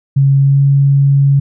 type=tone with pitch glide; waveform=sine; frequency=137.7 to 139.3 Hz; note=C#3 to C#3; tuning=-11 to +9 cents; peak=-6 dBFS; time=0.16-1.4 s; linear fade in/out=10 ms; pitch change=+20 cents; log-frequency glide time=0.38-0.61 s; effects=none